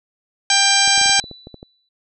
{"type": "harmonic tone", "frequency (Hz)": 792, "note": "G5", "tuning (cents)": 18, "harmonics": [1, 2, 3, 4, 5, 6, 7, 8, 10], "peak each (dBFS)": [-21, -21, -21, -21, -21, -21, -21, -21, -21], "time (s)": [0.5, 1.2], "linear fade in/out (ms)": 2}
{"type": "clicks", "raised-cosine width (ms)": 2, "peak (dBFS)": -22, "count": 11, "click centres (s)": [0.877, 0.978, 1.014, 1.059, 1.095, 1.192, 1.241, 1.313, 1.471, 1.543, 1.629]}
{"type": "tone with exponential decay", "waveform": "sine", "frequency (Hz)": 3969, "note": "B7", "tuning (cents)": 8, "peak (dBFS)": -27, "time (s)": [1.1, 1.89], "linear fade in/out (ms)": 5, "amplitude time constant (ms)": 170}
{"effects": []}